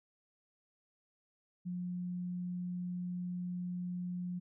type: tone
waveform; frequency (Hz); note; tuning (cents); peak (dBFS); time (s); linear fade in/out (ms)
sine; 178.6; F3; +39; -36; 1.65-4.4; 20
effects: none